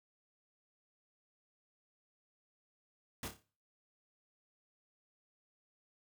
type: noise with echo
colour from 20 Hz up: pink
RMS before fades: -42 dBFS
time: 3.23-3.28 s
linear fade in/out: 2 ms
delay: 29 ms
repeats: 5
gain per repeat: -7 dB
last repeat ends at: 3.425 s
effects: noise-tail reverb RT60 0.4 s tail -18 dB re dry